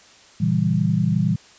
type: chord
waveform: sine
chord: A# diminished seventh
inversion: none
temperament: equal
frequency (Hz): 116.54 / 138.59 / 164.81 / 196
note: A#2 / C#3 / E3 / G3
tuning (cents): 0 / 0 / 0 / 0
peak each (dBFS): -23 / -26 / -20 / -22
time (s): 0.4-1.36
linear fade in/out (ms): 10
effects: white hiss -49 dBFS RMS until 1.58 s + resampled to 16000 Hz